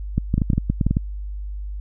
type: clicks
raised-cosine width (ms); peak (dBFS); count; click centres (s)
5; -6; 12; 0.18 / 0.341 / 0.38 / 0.418 / 0.502 / 0.533 / 0.58 / 0.7 / 0.812 / 0.866 / 0.91 / 0.969
effects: added 50 Hz sine -27 dBFS peak until 1.8 s